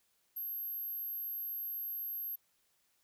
sine tone, 12544 Hz, G9, in tune, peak -37 dBFS, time 0.36-2.36 s, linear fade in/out 10 ms, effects white hiss -75 dBFS RMS until 3.03 s

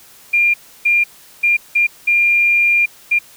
sine tone bursts at uneven times, 2400 Hz, D7, 37 cents sharp, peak -10 dBFS, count 6, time 0.33-0.54 / 0.85-1.04 / 1.43-1.57 / 1.75-1.87 / 2.07-2.86 / 3.11-3.19 s, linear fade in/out 10 ms, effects white hiss -44 dBFS RMS until 3.36 s

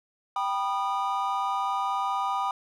triangle chord, G augmented, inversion none, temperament just, 784 / 980 / 1225 Hz, G5 / B5 / D#6, 0 / -14 / -27 cents, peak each -28 dBFS, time 0.36-2.51 s, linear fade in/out 2 ms, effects none

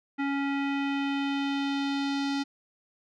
square tone with low-pass filter sweep, 278.6 Hz, C#4, 9 cents sharp, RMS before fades -29 dBFS, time 0.18-2.44 s, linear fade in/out 20 ms, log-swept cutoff 2100 to 4700 Hz, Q 2.1, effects none

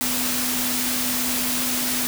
sine tone in noise, 249.3 Hz, B3, 16 cents sharp, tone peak -29 dBFS, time 0.01-2.07 s, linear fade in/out 0 ms, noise white, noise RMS -24 dBFS, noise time 0.01-2.07 s, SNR -8 dB, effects none

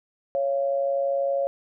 sine tone pair together, 554.4 / 686.7 Hz, C#5 / F5, 0 / -29 cents, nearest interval major third, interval 371 cents, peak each -22 / -30 dBFS, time 0.35-1.47 s, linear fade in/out 0 ms, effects none

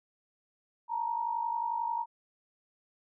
sine tone pair together, 892.8 / 944 Hz, A5 / A#5, +25 / +22 cents, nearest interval minor second, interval 97 cents, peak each -35 / -31 dBFS, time 0.88-2.06 s, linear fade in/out 50 ms, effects none

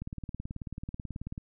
click train, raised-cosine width 5 ms, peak -25 dBFS, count 26, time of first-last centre 0.02-1.379 s, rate 18.4 Hz, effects none

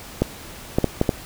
clicks, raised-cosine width 2 ms, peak -3 dBFS, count 5, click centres 0.22 / 0.785 / 0.843 / 1.014 / 1.092 s, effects pink hiss -39 dBFS RMS until 1.25 s

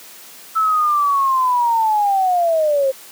sine linear sweep, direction down, 1318.5 to 523.3 Hz, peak -13 dBFS, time 0.55-2.92 s, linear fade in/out 20 ms, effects white hiss -40 dBFS RMS until 3.11 s + high-pass 200 Hz 12 dB/octave

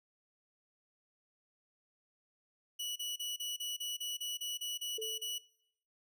sawtooth tone bursts, 2942 Hz, F#7, 11 cents flat, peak -34 dBFS, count 13, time 2.79-5.384 s, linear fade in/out 10 ms, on 170 ms, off 32 ms
sine tone with exponential decay, 440 Hz, A4, in tune, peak -37 dBFS, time 4.98-5.42 s, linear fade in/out 5 ms, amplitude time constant 95 ms
effects noise-tail reverb RT60 0.8 s tail -23 dB re dry

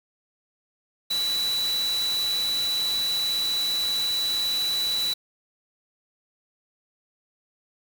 sine tone in noise, 3951 Hz, B7, in tune, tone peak -23 dBFS, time 1.1-5.14 s, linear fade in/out 10 ms, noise white, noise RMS -34 dBFS, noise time 1.1-5.14 s, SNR +8 dB, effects none

